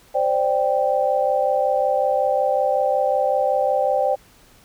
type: chord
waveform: sine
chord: C suspended second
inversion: none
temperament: just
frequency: 523.3 / 588.7 / 784.9 Hz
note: C5 / D5 / G5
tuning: 0 / +4 / +2 cents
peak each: -21 dBFS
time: 0.14-4.16 s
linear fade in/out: 20 ms
effects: pink hiss -52 dBFS RMS until 4.64 s